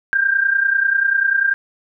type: tone pair together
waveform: sine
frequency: 1568 / 1598.2 Hz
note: G6 / G6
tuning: 0 / +33 cents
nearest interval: unison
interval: 33 cents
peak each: -19 / -15 dBFS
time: 0.13-1.54 s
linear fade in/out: 0 ms
effects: none